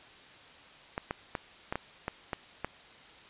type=clicks; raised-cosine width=0.5 ms; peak=-17 dBFS; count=8; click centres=0.979 / 1.109 / 1.352 / 1.725 / 1.756 / 2.081 / 2.332 / 2.646 s; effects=white hiss -53 dBFS RMS until 3.29 s + resampled to 8000 Hz